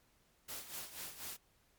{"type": "noise with tremolo", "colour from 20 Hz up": "white", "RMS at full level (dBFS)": -44, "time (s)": [0.48, 1.37], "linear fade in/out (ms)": 10, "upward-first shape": "sine", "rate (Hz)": 4.1, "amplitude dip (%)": 70, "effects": ["pink hiss -72 dBFS RMS until 1.78 s", "MP3 96 kbps"]}